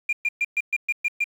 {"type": "tone bursts", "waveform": "sine", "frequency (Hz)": 2400, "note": "D7", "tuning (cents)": 37, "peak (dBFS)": -18, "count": 8, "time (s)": [0.09, 1.242], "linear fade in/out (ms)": 5, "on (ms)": 39, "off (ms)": 120, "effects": ["tanh soft clip ceiling -16 dBFS", "8-bit"]}